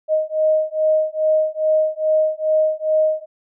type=beating tone pair; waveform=sine; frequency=622.3 / 624.7 Hz; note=D#5 / D#5; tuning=0 / +7 cents; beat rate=2.4 Hz; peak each=-18 dBFS; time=0.08-3.26 s; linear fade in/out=50 ms; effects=none